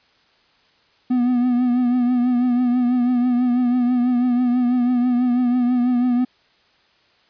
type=tone with vibrato; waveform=triangle; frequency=246.5 Hz; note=B3; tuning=3 cents flat; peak=-13 dBFS; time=1.1-6.25 s; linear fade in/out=10 ms; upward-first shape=triangle; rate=6.1 Hz; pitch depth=52 cents each way; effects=white hiss -58 dBFS RMS until 7.29 s + resampled to 11025 Hz